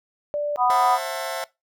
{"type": "tone", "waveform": "sine", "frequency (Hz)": 587.3, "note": "D5", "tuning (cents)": 0, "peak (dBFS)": -22, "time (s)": [0.34, 0.56], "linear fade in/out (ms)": 0}
{"type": "harmonic tone", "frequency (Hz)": 247.4, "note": "B3", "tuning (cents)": 3, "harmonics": [3, 4, 5], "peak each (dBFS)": [-19, -21, -23], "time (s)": [0.57, 0.99], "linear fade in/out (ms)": 50}
{"type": "chord", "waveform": "sawtooth", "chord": "F# half-diminished seventh", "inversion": "second", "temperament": "just", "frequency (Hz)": [532.8, 666, 740, 888], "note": ["C5", "E5", "F#5", "A5"], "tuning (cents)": [31, 18, 0, 16], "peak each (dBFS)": [-28, -26, -31, -31], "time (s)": [0.7, 1.44], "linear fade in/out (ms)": 0}
{"effects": ["noise-tail reverb RT60 0.2 s tail -20 dB re dry"]}